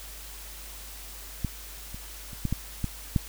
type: clicks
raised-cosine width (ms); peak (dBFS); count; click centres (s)
5; -15 / -28 / -29 / -14 / -14 / -15 / -10; 7; 1.447 / 1.945 / 2.332 / 2.453 / 2.526 / 2.843 / 3.162
effects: added 50 Hz sine -44 dBFS peak until 3.28 s + white hiss -44 dBFS RMS until 3.28 s